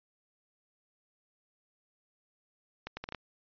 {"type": "accelerating click train", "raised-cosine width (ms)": 0.3, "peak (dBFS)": -22, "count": 6, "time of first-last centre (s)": [2.87, 3.147], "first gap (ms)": 100, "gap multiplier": 0.7, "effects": ["resampled to 11025 Hz"]}